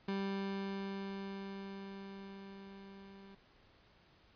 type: tone with level ramp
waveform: 30% pulse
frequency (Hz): 196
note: G3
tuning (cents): 0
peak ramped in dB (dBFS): -32 to -51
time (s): 0.08-3.35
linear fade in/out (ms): 5
effects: pink hiss -66 dBFS RMS until 4.35 s + resampled to 11025 Hz